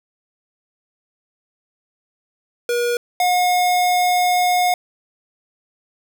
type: tone pair in turn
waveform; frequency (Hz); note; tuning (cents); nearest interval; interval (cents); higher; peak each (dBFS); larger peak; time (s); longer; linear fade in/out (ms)
square; 480 / 720.6; B4 / F#5; -49 / -46; perfect fifth; 703; second; -18 / -15; second; 2.69-2.97 / 3.2-4.74; second; 2
effects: none